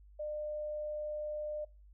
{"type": "tone", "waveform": "sine", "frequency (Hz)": 602, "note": "D5", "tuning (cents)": 43, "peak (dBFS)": -36, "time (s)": [0.19, 1.65], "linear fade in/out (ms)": 10, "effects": ["noise-tail reverb RT60 0.3 s tail -22 dB re dry", "added 50 Hz sine -55 dBFS peak until 1.93 s"]}